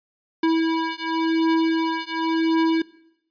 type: beating tone pair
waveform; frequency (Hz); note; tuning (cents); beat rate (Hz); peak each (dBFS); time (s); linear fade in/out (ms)
square; 325.2 / 326.12; E4 / E4; -23 / -19; 0.92; -23; 0.43-2.82; 5
effects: noise-tail reverb RT60 0.8 s tail -20 dB re dry + resampled to 11025 Hz